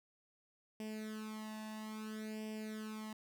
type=tone with flanger; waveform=sawtooth; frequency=216.5 Hz; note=A3; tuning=28 cents flat; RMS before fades=-45 dBFS; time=0.8-3.13 s; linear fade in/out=2 ms; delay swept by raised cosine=0.37 to 1.12 ms; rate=0.6 Hz; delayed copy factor=+0.85; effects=none